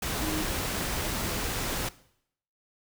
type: tone in noise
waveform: sine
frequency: 311.1 Hz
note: D#4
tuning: in tune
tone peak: -32 dBFS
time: 0.22-0.43 s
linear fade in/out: 5 ms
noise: pink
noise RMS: -31 dBFS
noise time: 0.02-1.89 s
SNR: -4 dB
effects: noise-tail reverb RT60 0.7 s tail -19 dB re dry